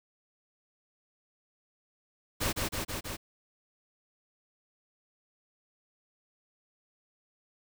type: noise with echo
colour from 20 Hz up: pink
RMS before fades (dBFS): -30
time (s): 2.4-2.53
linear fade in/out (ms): 20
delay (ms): 160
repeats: 4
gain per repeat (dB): -2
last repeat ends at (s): 3.17
effects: none